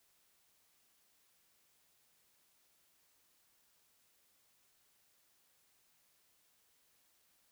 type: silence
effects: white hiss -73 dBFS RMS until 7.51 s